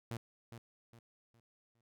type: tone with echo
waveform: sawtooth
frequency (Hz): 116.54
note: A#2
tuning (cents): 0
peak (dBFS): -35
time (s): 0.11-0.17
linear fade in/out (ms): 0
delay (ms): 410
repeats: 4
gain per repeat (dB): -9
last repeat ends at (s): 1.81
effects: none